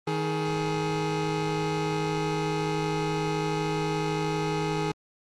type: tone pair together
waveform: 25% pulse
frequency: 157.32 / 420 Hz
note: D#3 / G#4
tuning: +19 / +19 cents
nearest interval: octave + perfect fourth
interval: 1700 cents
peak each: -25 dBFS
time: 0.07-4.92 s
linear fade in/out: 5 ms
effects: low-pass 6000 Hz 12 dB/octave + Opus 32 kbps